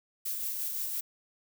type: noise with tremolo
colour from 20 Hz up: violet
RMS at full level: -33 dBFS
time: 0.25-1.01 s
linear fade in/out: 10 ms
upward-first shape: sine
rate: 5.8 Hz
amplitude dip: 30%
effects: none